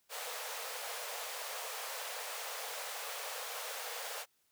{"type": "high-pass noise", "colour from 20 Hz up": "pink", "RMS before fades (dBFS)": -42, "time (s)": [0.09, 4.26], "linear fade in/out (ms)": 50, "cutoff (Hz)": 450, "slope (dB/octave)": 96, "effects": ["white hiss -75 dBFS RMS until 4.51 s"]}